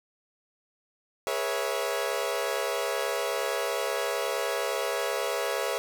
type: chord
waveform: sawtooth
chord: C# minor seventh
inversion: second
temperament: equal with one note detuned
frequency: 415.3 / 483.7 / 554.4 / 659.3 Hz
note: G#4 / B4 / C#5 / E5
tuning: 0 / -36 / 0 / 0 cents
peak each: -30 / -29 / -28 / -30 dBFS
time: 1.27-5.78 s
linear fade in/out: 0 ms
effects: none